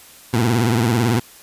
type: tone with vibrato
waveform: 20% pulse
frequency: 116.6 Hz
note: A#2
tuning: 1 cent sharp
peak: -10 dBFS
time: 0.33-1.2 s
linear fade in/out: 10 ms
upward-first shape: triangle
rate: 18 Hz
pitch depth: 170 cents each way
effects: white hiss -44 dBFS RMS until 1.42 s + resampled to 32000 Hz